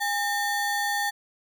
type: ring-modulated tone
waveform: square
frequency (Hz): 1318.5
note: E6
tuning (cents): 0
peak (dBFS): -22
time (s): 0-1.11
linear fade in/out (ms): 20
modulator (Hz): 500
effects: none